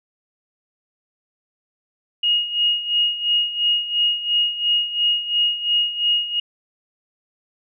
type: tone with tremolo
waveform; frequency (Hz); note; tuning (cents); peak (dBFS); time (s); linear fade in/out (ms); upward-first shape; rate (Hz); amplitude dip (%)
sine; 2871; F7; +47; -14; 2.23-6.4; 5; sine; 2.9; 75
effects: none